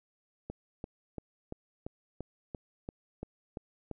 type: click train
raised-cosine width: 2 ms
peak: -25 dBFS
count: 11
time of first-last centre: 0.5-3.913 s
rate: 2.93 Hz
effects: none